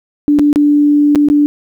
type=tone with dropouts; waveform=sine; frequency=292.7 Hz; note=D4; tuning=6 cents flat; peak=-6 dBFS; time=0.28-1.46 s; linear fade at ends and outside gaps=0 ms; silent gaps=0.388-0.394 / 0.529-0.559 / 1.15-1.157 / 1.286-1.3 s; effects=8-bit